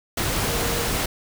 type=tone in noise; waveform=sine; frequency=468.8 Hz; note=A#4; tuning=10 cents sharp; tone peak=-31 dBFS; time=0.45-0.88 s; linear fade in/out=5 ms; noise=pink; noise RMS=-24 dBFS; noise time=0.17-1.06 s; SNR=-10 dB; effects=none